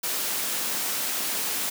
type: high-pass noise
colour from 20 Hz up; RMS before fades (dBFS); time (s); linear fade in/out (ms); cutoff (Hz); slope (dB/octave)
white; -28; 0.03-1.7; 10; 160; 24
effects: none